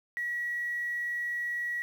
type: tone with quantisation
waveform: sine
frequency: 1922 Hz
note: B6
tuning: 48 cents flat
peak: -30 dBFS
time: 0.17-1.82 s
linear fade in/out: 0 ms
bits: 9
effects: none